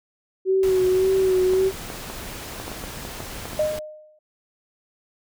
sine tone with vibrato, 375.9 Hz, F#4, 27 cents sharp, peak -16 dBFS, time 0.45-1.72 s, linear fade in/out 50 ms, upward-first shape sine, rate 1.8 Hz, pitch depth 32 cents each way
pink noise, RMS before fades -35 dBFS, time 0.63-3.79 s, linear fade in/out 2 ms
clicks, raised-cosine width 1 ms, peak -19 dBFS, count 11, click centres 1.536 / 1.902 / 2.1 / 2.6 / 2.68 / 2.717 / 2.839 / 3.051 / 3.204 / 3.455 / 3.532 s
sine tone with exponential decay, 613 Hz, D#5, 26 cents flat, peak -16 dBFS, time 3.59-4.19 s, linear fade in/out 5 ms, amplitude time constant 130 ms
effects none

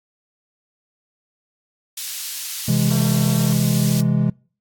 pink high-pass noise, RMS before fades -29 dBFS, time 1.97-4.01 s, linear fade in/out 5 ms, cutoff 3900 Hz, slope 12 dB/octave
triangle chord, C augmented, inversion none, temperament equal, 130.81 / 164.81 / 207.7 Hz, C3 / E3 / G#3, 0 / 0 / 0 cents, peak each -17 / -18 / -18 dBFS, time 2.68-4.3 s, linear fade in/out 5 ms
10% pulse tone with vibrato, 225.5 Hz, A3, 43 cents sharp, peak -25 dBFS, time 2.91-3.53 s, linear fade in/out 0 ms, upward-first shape square, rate 8.3 Hz, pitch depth 11 cents each way
effects noise-tail reverb RT60 0.4 s tail -25 dB re dry + AAC 64 kbps

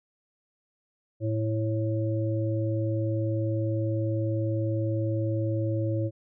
harmonic tone, 110 Hz, A2, in tune, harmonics 1 / 3 / 5, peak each -26 / -31 / -33 dBFS, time 1.2-6.11 s, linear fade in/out 50 ms, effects none

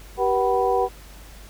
sine tone cluster, 387.5 / 483.2 / 756 / 985 Hz, G4 / B4 / F#5 / B5, -20 / -38 / +37 / -5 cents, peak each -24 / -22 / -22 / -27 dBFS, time 0.17-0.89 s, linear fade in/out 50 ms, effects added 50 Hz sine -42 dBFS peak until 1.49 s + pink hiss -47 dBFS RMS until 1.49 s

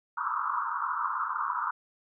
white band-pass noise, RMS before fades -31 dBFS, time 0.17-1.71 s, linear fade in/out 5 ms, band 940 to 1400 Hz, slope 96 dB/octave, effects none

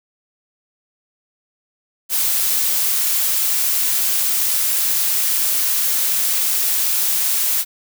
blue noise, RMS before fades -18 dBFS, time 2.09-7.65 s, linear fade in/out 50 ms, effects none

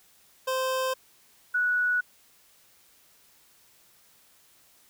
25% pulse / sine tone pair in turn, 520 / 1470.8 Hz, C5 / F#6, -11 / -11 cents, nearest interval octave + tritone, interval 1800 cents, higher second, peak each -22 dBFS, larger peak neither, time 0.47-0.94 / 1.54-2.01 s, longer neither, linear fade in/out 10 ms, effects white hiss -60 dBFS RMS until 4.89 s

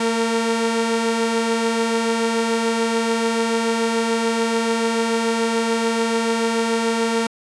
sawtooth tone pair together, 226.8 / 460.5 Hz, A#3 / A#4, -47 / -21 cents, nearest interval octave, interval 1226 cents, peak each -17 dBFS, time 0-7.27 s, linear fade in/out 5 ms, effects resampled to 22050 Hz

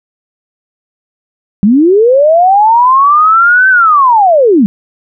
sine linear two-way sweep, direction up then down, 187.2 to 1553 to 187.2 Hz, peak -3 dBFS, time 1.63-4.66 s, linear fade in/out 0 ms, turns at 3.69 s, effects none

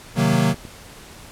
square chord, C half-diminished seventh, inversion none, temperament equal with one note detuned, 130.81 / 155.56 / 185 / 232.3 Hz, C3 / Eb3 / Gb3 / Bb3, 0 / 0 / 0 / -6 cents, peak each -22 dBFS, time 0.15-0.55 s, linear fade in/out 50 ms
clicks, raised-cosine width 3 ms, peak -23 dBFS, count 3, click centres 0.336 / 0.543 / 0.652 s
effects pink hiss -42 dBFS RMS until 1.31 s + low-pass 12000 Hz 12 dB/octave

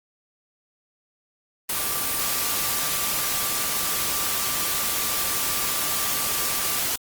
sine tone in noise, 1174.7 Hz, D6, in tune, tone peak -36 dBFS, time 1.74-6.79 s, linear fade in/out 5 ms, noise white, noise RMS -25 dBFS, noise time 1.69-6.96 s, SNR -14 dB, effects Opus 24 kbps

